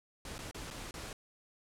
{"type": "noise with dropouts", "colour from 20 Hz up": "pink", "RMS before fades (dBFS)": -44, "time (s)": [0.25, 1.13], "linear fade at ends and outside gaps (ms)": 2, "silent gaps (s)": [[0.382, 0.389], [0.512, 0.545], [0.704, 0.709], [0.91, 0.94]], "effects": ["low-pass 10000 Hz 12 dB/octave"]}